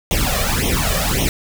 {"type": "noise with flanger", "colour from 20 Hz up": "pink", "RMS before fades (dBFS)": -18, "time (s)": [0.11, 1.29], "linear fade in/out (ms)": 0, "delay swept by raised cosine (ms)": [0.32, 1.72], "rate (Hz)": 1.8, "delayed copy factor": 1, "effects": []}